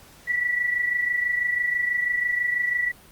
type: tone pair together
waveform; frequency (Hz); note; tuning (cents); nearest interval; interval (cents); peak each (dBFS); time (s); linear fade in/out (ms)
sine; 1949.4 / 1975.5; B6 / B6; -23 / 0; unison; 23; -22 / -29; 0.27-2.92; 20
effects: pink hiss -50 dBFS RMS until 3.11 s + Opus 48 kbps

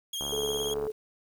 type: tone with vibrato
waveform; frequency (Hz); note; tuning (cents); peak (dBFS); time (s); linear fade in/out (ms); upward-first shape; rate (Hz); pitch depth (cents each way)
sawtooth; 3249; G#7; -39; -29; 0.13-0.74; 5; sine; 19; 41
type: click train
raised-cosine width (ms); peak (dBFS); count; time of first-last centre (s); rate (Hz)
1; -24; 48; 0.21-0.868; 71.4
type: tone with tremolo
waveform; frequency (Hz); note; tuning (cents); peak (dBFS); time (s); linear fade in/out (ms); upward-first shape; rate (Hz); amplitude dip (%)
sine; 431.3; A4; -35; -28; 0.32-0.92; 10; square; 18; 40
effects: 9-bit

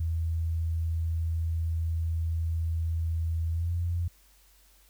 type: tone with pitch glide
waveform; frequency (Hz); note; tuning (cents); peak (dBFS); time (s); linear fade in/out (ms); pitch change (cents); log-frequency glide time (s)
sine; 82 to 86.08; E2 to F2; -9 to -25; -26; 0-4.08; 5; +84; 3.52-3.71
effects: added 48 Hz sine -60 dBFS peak until 4.89 s + white hiss -62 dBFS RMS until 4.89 s

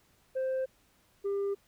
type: tone pair in turn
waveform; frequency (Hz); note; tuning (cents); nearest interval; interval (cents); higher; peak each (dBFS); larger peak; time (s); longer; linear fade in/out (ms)
sine; 523.3 / 398.8; C5 / G4; 0 / +30; perfect fourth; 470; first; -26; neither; 0.35-0.66 / 1.24-1.55; neither; 20
effects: tanh soft clip ceiling -28 dBFS + pink hiss -67 dBFS RMS until 1.67 s

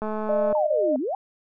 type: click train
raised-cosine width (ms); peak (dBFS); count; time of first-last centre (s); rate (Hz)
1; -17; 110; 0.02-0.527; 215
type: tone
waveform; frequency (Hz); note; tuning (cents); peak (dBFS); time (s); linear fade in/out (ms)
sine; 610; D#5; -34; -20; 0.29-0.96; 2
type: exponential two-way sweep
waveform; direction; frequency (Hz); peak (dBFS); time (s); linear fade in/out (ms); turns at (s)
sine; down then up; 930 to 245.1 to 832; -24; 0.55-1.15; 2; 0.98
effects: none

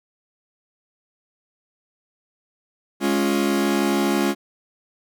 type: chord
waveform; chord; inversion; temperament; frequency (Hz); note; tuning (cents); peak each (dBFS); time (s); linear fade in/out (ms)
40% pulse; Db major; second; equal; 207.7 / 277.2 / 349.2; Ab3 / Db4 / F4; 0 / 0 / 0; -22; 3-4.35; 50
effects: none

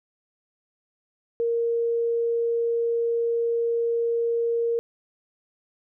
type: tone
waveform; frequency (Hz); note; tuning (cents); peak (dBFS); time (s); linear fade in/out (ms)
sine; 465.9; A#4; -1; -21; 1.4-4.79; 0
effects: none

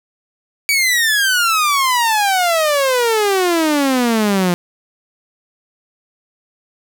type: exponential sweep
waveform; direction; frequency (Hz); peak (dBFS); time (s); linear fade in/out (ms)
sawtooth; down; 2302 to 172.8; -9; 0.69-4.54; 0
effects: none

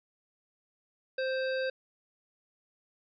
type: harmonic tone with a mistuned harmonic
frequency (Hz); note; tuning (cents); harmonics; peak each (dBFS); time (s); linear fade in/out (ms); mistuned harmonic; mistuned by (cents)
523.3; C5; 0; 1 / 3 / 5 / 7 / 9; -30 / -36 / -44 / -46 / -46; 1.18-1.7; 5; 7; +65
effects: none

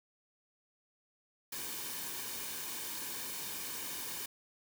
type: noise with comb filter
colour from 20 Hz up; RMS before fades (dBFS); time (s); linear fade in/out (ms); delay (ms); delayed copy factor
white; -41; 1.52-4.26; 5; 1.5; -0.55
effects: none

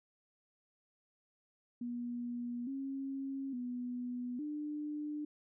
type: tone with pitch steps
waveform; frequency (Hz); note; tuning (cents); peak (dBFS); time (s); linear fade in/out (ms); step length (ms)
sine; 241 / 271.4 / 246.2 / 298.4; B3 / C#4 / B3 / D4; -42 / -36 / -5 / +28; -37; 1.81-5.25; 5; 860
effects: none

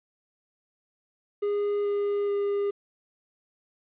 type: tone with pitch steps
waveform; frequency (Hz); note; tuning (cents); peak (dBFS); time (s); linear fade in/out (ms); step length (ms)
triangle; 410 / 407.2 / 404.4; G#4 / G#4 / G#4; -22 / -34 / -46; -22; 1.42-2.71; 10; 430
effects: resampled to 8000 Hz + 10-bit

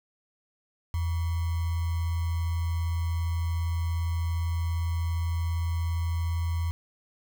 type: tone with sample-and-hold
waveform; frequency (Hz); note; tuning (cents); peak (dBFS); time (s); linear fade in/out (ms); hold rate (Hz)
sine; 83.7; E2; +27; -25; 0.94-6.71; 0; 1050
effects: none

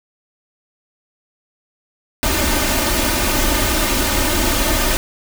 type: noise with comb filter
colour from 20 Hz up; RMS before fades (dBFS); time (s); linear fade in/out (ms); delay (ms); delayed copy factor
pink; -17; 2.23-4.97; 0; 3.3; +0.8
effects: none

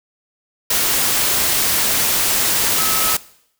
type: tone in noise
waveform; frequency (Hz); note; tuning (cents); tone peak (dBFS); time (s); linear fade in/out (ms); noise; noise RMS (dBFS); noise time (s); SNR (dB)
sine; 1289; E6; -39; -25; 2.78-3.15; 5; white; -17; 0.7-3.17; -11
effects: noise-tail reverb RT60 0.7 s tail -20 dB re dry

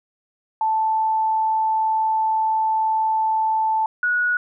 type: tone pair in turn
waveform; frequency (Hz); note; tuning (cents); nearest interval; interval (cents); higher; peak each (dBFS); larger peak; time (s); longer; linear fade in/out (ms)
sine; 879 / 1460.1; A5 / F#6; -2 / -23; major sixth; 879; second; -17 / -17; neither; 0.61-3.86 / 4.03-4.37; first; 2
effects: none

